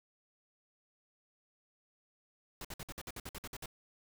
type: noise bursts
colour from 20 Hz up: pink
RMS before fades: -44 dBFS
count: 12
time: 2.61-3.659 s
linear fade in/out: 2 ms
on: 37 ms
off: 55 ms
effects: none

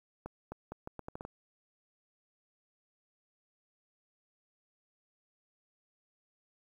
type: accelerating click train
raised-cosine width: 1 ms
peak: -27 dBFS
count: 9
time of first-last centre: 0.26-1.251 s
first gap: 260 ms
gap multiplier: 0.77
effects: 10-bit

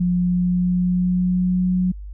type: tone with pitch glide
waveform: sine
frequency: 177.8 to 182.48 Hz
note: F3 to F#3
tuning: +31 to -24 cents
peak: -16 dBFS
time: 0-1.92 s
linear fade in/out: 10 ms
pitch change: +45 cents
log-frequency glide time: 0.11-1.74 s
effects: added 50 Hz sine -31 dBFS peak until 2.13 s

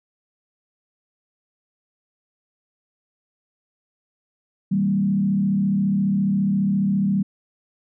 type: tone with frequency modulation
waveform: sine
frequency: 195.7 Hz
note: G3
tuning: 3 cents flat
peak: -17 dBFS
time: 4.71-7.23 s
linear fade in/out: 10 ms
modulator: 34.6 Hz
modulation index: 0.75
effects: none

